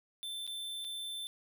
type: tone with dropouts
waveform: square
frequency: 3543 Hz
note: A7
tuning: 11 cents sharp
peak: -39 dBFS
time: 0.23-1.27 s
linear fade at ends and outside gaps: 0 ms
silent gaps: 0.467-0.476 / 0.844-0.848 s
effects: none